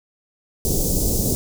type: band-stop noise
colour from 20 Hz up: pink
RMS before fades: -20 dBFS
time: 0.65-1.35 s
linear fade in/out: 0 ms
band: 510 to 5800 Hz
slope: 24 dB/octave
effects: none